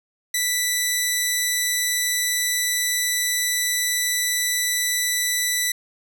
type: tone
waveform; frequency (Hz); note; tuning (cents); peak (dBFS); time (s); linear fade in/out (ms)
10% pulse; 1975.5; B6; 0; -11; 0.34-5.72; 5
effects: none